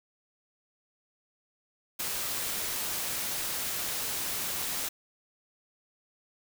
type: noise with ADSR envelope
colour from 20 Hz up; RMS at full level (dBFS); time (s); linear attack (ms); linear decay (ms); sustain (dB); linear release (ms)
white; -31; 1.99-4.89; 12; 6; -2; 9
effects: none